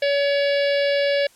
harmonic tone, 566 Hz, C#5, 36 cents sharp, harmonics 1 / 3 / 4 / 5 / 6 / 7 / 8 / 9, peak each -18 / -28 / -30 / -32 / -34 / -35 / -36 / -37 dBFS, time 0.02-1.27 s, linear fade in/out 5 ms, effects white hiss -54 dBFS RMS until 1.35 s + low-pass 11000 Hz 12 dB/octave

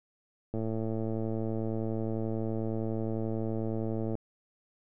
click train, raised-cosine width 2 ms, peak -21 dBFS, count 402, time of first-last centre 0.54-4.153 s, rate 111 Hz, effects none

